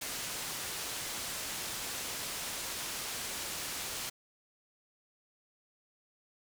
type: low-pass noise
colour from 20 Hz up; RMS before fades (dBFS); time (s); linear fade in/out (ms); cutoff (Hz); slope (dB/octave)
white; -39; 0.01-4.1; 10; 9800; 12
effects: none